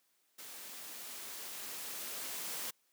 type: noise with level ramp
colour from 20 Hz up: white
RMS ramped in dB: -49 to -40 dBFS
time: 0.38-2.71 s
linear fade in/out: 10 ms
effects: white hiss -75 dBFS RMS until 2.92 s + high-pass 200 Hz 12 dB/octave